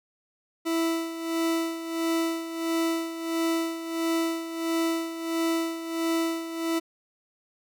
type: tone with tremolo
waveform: 40% pulse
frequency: 329.6 Hz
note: E4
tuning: in tune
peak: -22 dBFS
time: 0.65-6.8 s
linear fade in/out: 20 ms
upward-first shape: sine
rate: 1.5 Hz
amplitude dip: 70%
effects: none